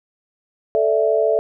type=chord; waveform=sine; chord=A suspended fourth; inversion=none; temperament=just; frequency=440 / 586.7 / 660 Hz; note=A4 / D5 / E5; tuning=0 / -2 / +2 cents; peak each=-18 / -20 / -18 dBFS; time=0.75-1.39 s; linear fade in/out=0 ms; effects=none